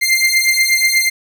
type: beating tone pair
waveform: sawtooth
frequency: 2093 / 2101.3 Hz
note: C7 / C7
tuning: 0 / +7 cents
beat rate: 8.3 Hz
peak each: -11 dBFS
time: 0.01-1.1 s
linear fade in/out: 20 ms
effects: none